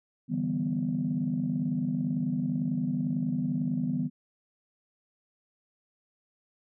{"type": "chord", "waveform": "sine", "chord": "E minor seventh", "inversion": "third", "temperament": "equal", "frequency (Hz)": [146.83, 164.81, 196, 246.9], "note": ["D3", "E3", "G3", "B3"], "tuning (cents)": [0, 0, 0, 0], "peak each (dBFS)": [-34, -32, -33, -29], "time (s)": [0.28, 4.1], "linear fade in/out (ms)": 50, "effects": ["tanh soft clip ceiling -18 dBFS"]}